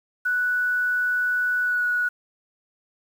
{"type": "tone with pitch glide", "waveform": "sine", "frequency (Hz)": [1480, 1464.7], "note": ["F#6", "F#6"], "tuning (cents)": [0, -18], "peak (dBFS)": -20, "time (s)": [0.25, 2.09], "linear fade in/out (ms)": 10, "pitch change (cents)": -18, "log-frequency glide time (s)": [1.62, 1.84], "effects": ["8-bit"]}